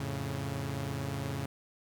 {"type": "chord", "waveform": "sawtooth", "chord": "F augmented", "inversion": "none", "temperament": "equal with one note detuned", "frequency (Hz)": [87, 110, 138.59], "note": ["F2", "A2", "C#3"], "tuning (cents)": [-6, 0, 0], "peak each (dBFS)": [-37, -35, -32], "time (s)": [0, 1.46], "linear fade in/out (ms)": 5, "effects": []}